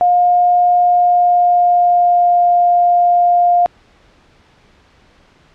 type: tone with pitch glide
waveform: sine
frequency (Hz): 711 to 703.6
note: F5 to F5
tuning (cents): +31 to +13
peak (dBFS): -8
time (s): 0.01-3.66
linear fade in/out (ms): 0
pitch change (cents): -18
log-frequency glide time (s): 0.76-2.44
effects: pink hiss -50 dBFS RMS until 5.54 s + low-pass 4000 Hz 12 dB/octave